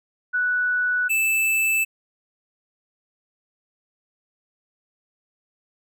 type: tone pair in turn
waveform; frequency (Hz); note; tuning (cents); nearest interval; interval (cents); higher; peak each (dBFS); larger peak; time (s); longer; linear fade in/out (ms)
sine / square; 1479 / 2635; F#6 / E7; -1 / -1; minor seventh; 1000; second; -19; neither; 0.33-1.09 / 1.09-1.85; neither; 20
effects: none